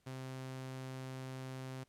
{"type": "tone", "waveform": "sawtooth", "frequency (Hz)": 130.81, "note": "C3", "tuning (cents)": 0, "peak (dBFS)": -39, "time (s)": [0.06, 1.84], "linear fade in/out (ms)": 10, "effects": ["pink hiss -75 dBFS RMS until 1.88 s", "low-pass 12000 Hz 12 dB/octave"]}